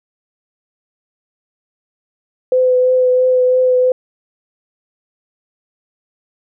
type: tone with vibrato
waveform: sine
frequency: 507 Hz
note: B4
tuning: 45 cents sharp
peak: -9 dBFS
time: 2.52-3.92 s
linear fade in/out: 2 ms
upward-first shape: triangle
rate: 3 Hz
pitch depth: 17 cents each way
effects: none